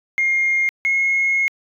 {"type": "tone pair in turn", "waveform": "sine", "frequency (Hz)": [2128, 2163], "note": ["C7", "C#7"], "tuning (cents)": [29, -43], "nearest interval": "unison", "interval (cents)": 28, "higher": "second", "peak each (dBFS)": -14, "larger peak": "neither", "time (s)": [[0.18, 0.69], [0.85, 1.48]], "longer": "second", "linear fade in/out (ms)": 0, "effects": ["tanh soft clip ceiling -11 dBFS"]}